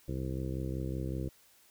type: harmonic tone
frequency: 65.3 Hz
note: C2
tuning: 3 cents flat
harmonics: 1 / 2 / 3 / 4 / 5 / 6 / 7 / 8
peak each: -38 / -37 / -42 / -46 / -41 / -46 / -48 / -48 dBFS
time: 0.08-1.29 s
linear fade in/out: 5 ms
effects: white hiss -63 dBFS RMS until 1.7 s